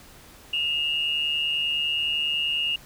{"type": "tone pair together", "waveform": "sine", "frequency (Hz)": [2699, 2849], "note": ["E7", "F7"], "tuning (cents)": [40, 34], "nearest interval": "minor second", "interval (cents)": 94, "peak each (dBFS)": [-29, -23], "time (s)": [0.53, 2.76], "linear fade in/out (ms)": 5, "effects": ["tanh soft clip ceiling -15 dBFS", "pink hiss -49 dBFS RMS until 2.85 s"]}